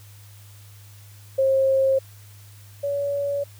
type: tone pair in turn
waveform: sine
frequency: 535 / 566.8 Hz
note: C5 / C#5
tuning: +38 / +38 cents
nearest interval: minor second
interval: 100 cents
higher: second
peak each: -16 / -22 dBFS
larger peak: first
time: 1.38-1.99 / 2.83-3.44 s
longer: neither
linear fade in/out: 10 ms
effects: added 102 Hz sine -44 dBFS peak until 3.59 s + white hiss -52 dBFS RMS until 3.59 s